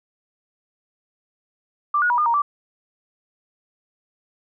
sine tone with pitch steps, 1178 / 1451 / 967 / 1213 / 935 / 1164 Hz, D6 / F#6 / B5 / D#6 / A#5 / D6, +5 / -34 / -37 / -44 / +5 / -16 cents, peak -16 dBFS, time 1.94-2.42 s, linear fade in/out 5 ms, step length 80 ms, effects none

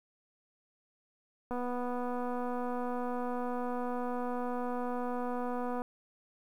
click train, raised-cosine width 1 ms, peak -24 dBFS, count 1061, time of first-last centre 1.51-5.819 s, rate 246 Hz, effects 10-bit

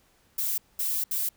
violet noise bursts at uneven times, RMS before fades -28 dBFS, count 3, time 0.38-0.58 / 0.79-1.04 / 1.11-1.29 s, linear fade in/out 5 ms, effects pink hiss -64 dBFS RMS until 1.36 s

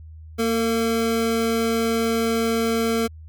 square tone pair together, 229.8 / 452.4 Hz, A#3 / A4, -25 / +48 cents, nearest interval octave, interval 1173 cents, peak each -23 dBFS, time 0.38-3.08 s, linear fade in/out 20 ms, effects added 79 Hz sine -38 dBFS peak until 3.28 s

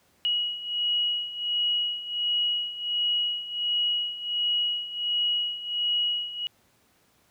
sine beating tone pair, 2906 / 2907.4 Hz, F#7 / F#7, -32 / -31 cents, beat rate 1.4 Hz, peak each -30 / -26 dBFS, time 0.25-6.47 s, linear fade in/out 0 ms, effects pink hiss -64 dBFS RMS until 7.3 s + high-pass 80 Hz 12 dB/octave

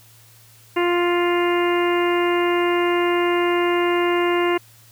harmonic tone, 350 Hz, F4, 4 cents sharp, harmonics 1 / 2 / 3 / 4 / 5 / 6 / 7 / 8, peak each -18 / -27 / -25 / -32 / -31 / -28 / -36 / -31 dBFS, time 0.76-4.58 s, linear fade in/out 10 ms, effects added 113 Hz sine -51 dBFS peak until 4.91 s + white hiss -51 dBFS RMS until 4.91 s

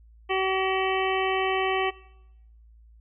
harmonic tone, 380.3 Hz, F#4, 48 cents sharp, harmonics 1 / 2 / 3 / 5 / 6 / 7 / 8, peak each -26 / -29 / -31 / -33 / -34 / -34 / -35 dBFS, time 0.29-1.91 s, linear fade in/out 20 ms, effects noise-tail reverb RT60 0.9 s tail -22 dB re dry + added 56 Hz sine -50 dBFS peak until 3 s

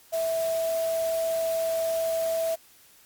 sine tone in noise, 656 Hz, E5, 9 cents flat, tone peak -24 dBFS, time 0.12-2.56 s, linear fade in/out 20 ms, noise white, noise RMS -39 dBFS, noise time 0.12-2.56 s, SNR +12 dB, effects white hiss -56 dBFS RMS until 3.05 s + Opus 48 kbps

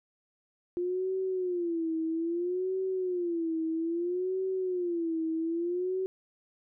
sine tone with vibrato, 349.2 Hz, F4, in tune, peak -28 dBFS, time 0.77-6.06 s, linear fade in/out 0 ms, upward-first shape sine, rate 0.61 Hz, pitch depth 140 cents each way, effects none

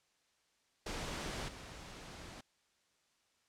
pink noise with level steps, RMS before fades -41 / -50 dBFS, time 0.86-2.41 s, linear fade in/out 5 ms, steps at 1.48 s, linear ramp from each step 5 ms, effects white hiss -75 dBFS RMS until 3.48 s + low-pass 7000 Hz 12 dB/octave

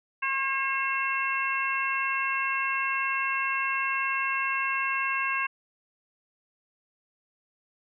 harmonic tone, 539 Hz, C#5, 49 cents flat, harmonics 2 / 3 / 4 / 5, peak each -30 / -31 / -33 / -30 dBFS, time 0.22-5.47 s, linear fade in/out 10 ms, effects none

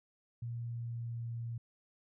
sine tone with pitch glide, 118 to 116.78 Hz, A#2 to A#2, +22 to +4 cents, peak -37 dBFS, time 0.42-1.58 s, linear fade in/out 5 ms, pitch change -18 cents, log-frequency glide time 0.59-1.29 s, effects none

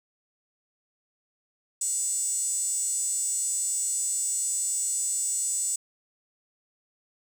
5% pulse tone with high-pass filter, 707 Hz, F5, 21 cents sharp, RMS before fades -28 dBFS, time 1.81-5.76 s, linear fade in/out 5 ms, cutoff 7900 Hz, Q 8.9, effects none

